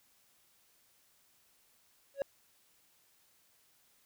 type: tone with exponential growth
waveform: triangle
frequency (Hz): 554.4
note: C#5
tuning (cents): 0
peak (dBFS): -24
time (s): 2.14-2.22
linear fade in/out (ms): 1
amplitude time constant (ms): 17
effects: white hiss -69 dBFS RMS until 4.05 s